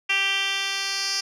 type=tone with band-pass filter sweep; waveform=10% pulse; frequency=392.1 Hz; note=G4; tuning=in tune; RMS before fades=-25 dBFS; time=0.09-1.21 s; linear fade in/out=10 ms; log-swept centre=2800 to 4900 Hz; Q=4.7; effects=none